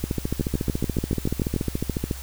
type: two click trains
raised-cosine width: 3 ms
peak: -11 / -10 dBFS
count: 30 / 9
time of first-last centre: 0.04-2.111 / 0.41-1.563 s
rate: 14 / 6.94 Hz
effects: added 65 Hz sine -35 dBFS peak until 2.22 s + white hiss -41 dBFS RMS until 2.22 s